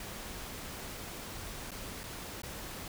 pink noise with dropouts, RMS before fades -43 dBFS, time 0-2.88 s, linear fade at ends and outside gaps 2 ms, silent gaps 1.708-1.716 / 2.034-2.038 / 2.419-2.433 s, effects none

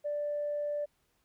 sine tone, 587.3 Hz, D5, in tune, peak -30 dBFS, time 0.04-0.86 s, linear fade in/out 20 ms, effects tanh soft clip ceiling -26 dBFS + pink hiss -74 dBFS RMS until 1.24 s

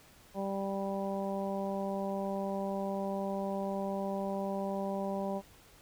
harmonic tone, 196 Hz, G3, in tune, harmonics 1 / 2 / 3 / 4 / 5, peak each -36 / -40 / -37 / -41 / -44 dBFS, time 0.34-5.42 s, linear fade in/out 50 ms, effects pink hiss -59 dBFS RMS until 5.81 s

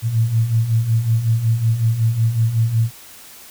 sine beating tone pair, 110 / 115.4 Hz, A2 / A#2, 0 / -17 cents, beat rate 5.4 Hz, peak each -21 / -15 dBFS, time 0.02-2.91 s, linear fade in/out 50 ms, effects white hiss -41 dBFS RMS until 3.5 s

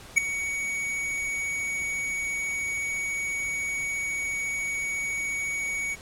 square tone with ADSR envelope, 2243 Hz, C#7, 20 cents sharp, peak -13 dBFS, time 0.16-5.96 s, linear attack 20 ms, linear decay 4 ms, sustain -15 dB, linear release 31 ms, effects pink hiss -46 dBFS RMS until 6.01 s + low-pass 11000 Hz 12 dB/octave

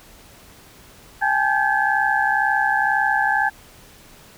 sine tone cluster, 798 / 860 / 1568 / 1701 Hz, G5 / A5 / G6 / G#6, +31 / -40 / 0 / +41 cents, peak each -22 dBFS, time 1.21-3.5 s, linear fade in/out 20 ms, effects pink hiss -47 dBFS RMS until 4.37 s

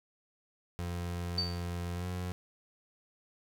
30% pulse tone with pitch glide, 87.31 to 90.18 Hz, F2 to F#2, 0 to -44 cents, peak -32 dBFS, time 0.79-2.32 s, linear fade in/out 0 ms, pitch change +56 cents, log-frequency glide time 1.94-2.07 s
sine tone with exponential decay, 4585 Hz, D8, 42 cents flat, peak -26 dBFS, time 1.38-1.65 s, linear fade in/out 2 ms, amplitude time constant 58 ms
effects none

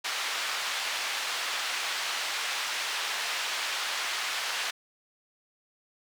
white band-pass noise, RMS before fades -32 dBFS, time 0.04-4.71 s, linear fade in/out 10 ms, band 850 to 3900 Hz, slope 12 dB/octave, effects none

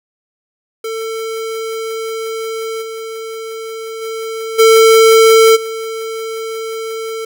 square tone with level steps, 447.2 Hz, A4, 28 cents sharp, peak -20 / -24 / -21 / -5 / -21 dBFS, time 0.84-7.25 s, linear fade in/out 5 ms, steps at 2.81 / 4.01 / 4.58 / 5.55 s, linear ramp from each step 20 ms, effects none

